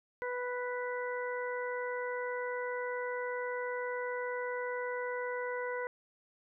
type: harmonic tone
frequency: 493.9 Hz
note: B4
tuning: in tune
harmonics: 1 / 2 / 3 / 4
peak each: -36 / -41 / -42 / -43 dBFS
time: 0.22-5.87 s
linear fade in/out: 0 ms
effects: none